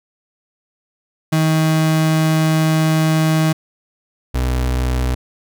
35% pulse tone pair in turn, 158.2 / 62.78 Hz, D#3 / B1, +29 / +29 cents, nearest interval octave + major third, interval 1600 cents, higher first, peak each -11 / -14 dBFS, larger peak first, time 1.32-3.53 / 4.34-5.15 s, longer first, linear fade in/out 10 ms, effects none

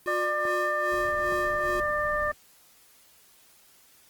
square tone with tremolo, 359.2 Hz, F4, 49 cents sharp, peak -31 dBFS, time 0.06-1.8 s, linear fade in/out 0 ms, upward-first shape sine, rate 2.5 Hz, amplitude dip 75%
harmonic tone, 597 Hz, D5, 28 cents sharp, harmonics 1 / 2 / 3, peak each -29 / -29 / -29 dBFS, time 0.07-2.32 s, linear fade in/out 10 ms
clicks, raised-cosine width 1 ms, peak -26 dBFS, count 2, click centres 0.453 / 1.324 s
brown noise, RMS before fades -43 dBFS, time 0.91-2.34 s, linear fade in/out 20 ms
effects white hiss -58 dBFS RMS until 4.09 s + Opus 24 kbps

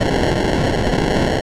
violet noise with sample-and-hold, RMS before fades -17 dBFS, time 0-1.41 s, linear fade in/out 10 ms, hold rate 1225 Hz, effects low-pass 6000 Hz 12 dB/octave

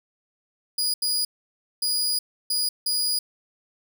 sawtooth tone bursts at uneven times, 4904 Hz, D#8, 26 cents flat, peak -19 dBFS, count 5, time 0.78-0.94 / 1.02-1.25 / 1.82-2.19 / 2.5-2.69 / 2.86-3.19 s, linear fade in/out 5 ms, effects none

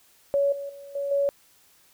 sine tone with level steps, 562 Hz, C#5, 24 cents sharp, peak -19 / -31 / -40 / -26 / -20 dBFS, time 0.34-1.29 s, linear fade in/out 0 ms, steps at 0.52 / 0.69 / 0.95 / 1.11 s, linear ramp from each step 5 ms, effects white hiss -59 dBFS RMS until 1.93 s

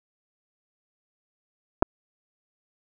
clicks, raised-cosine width 1 ms, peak -5 dBFS, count 2, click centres 1.824 / 1.827 s, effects none

